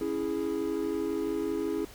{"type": "chord", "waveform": "triangle", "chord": "C# minor", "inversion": "none", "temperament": "equal", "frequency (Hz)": [277.2, 329.6, 415.3], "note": ["C#4", "E4", "G#4"], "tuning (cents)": [0, 0, 0], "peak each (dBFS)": [-33, -30, -30], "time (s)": [0.01, 1.85], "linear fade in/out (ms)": 2, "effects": ["added 50 Hz sine -54 dBFS peak until 1.94 s", "pink hiss -50 dBFS RMS until 1.94 s"]}